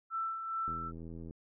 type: tone with tremolo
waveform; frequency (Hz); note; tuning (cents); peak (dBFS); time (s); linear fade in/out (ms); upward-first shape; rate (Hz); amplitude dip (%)
sine; 1332; E6; +18; -32; 0.1-0.92; 50; sine; 2.4; 50
type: click train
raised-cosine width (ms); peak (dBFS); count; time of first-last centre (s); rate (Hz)
3; -34; 53; 0.68-1.309; 82.7
effects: none